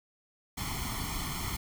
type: noise with comb filter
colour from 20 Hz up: pink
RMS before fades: -35 dBFS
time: 0.57-1.57 s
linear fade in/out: 10 ms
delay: 0.93 ms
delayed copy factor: +0.85
effects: none